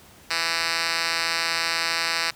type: tone with band-pass filter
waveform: 5% pulse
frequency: 166.1 Hz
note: E3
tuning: 13 cents sharp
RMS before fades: -25 dBFS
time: 0.3-2.31 s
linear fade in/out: 10 ms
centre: 3700 Hz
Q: 1.5
effects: pink hiss -50 dBFS RMS until 2.35 s + high-pass 60 Hz 12 dB/octave